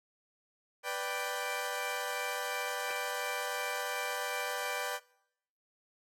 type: chord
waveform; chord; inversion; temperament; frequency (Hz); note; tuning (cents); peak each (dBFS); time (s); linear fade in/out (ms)
15% pulse; G major; first; equal; 493.9 / 587.3 / 784; B4 / D5 / G5; 0 / 0 / 0; -32; 0.83-5; 50
effects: noise-tail reverb RT60 0.8 s tail -23 dB re dry + AAC 48 kbps